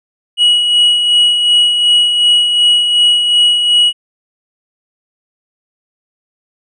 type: tone with tremolo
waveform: triangle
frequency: 2914 Hz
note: F#7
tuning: 27 cents flat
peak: -4 dBFS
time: 0.37-3.93 s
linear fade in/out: 50 ms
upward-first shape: sine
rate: 2.7 Hz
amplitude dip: 45%
effects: resampled to 22050 Hz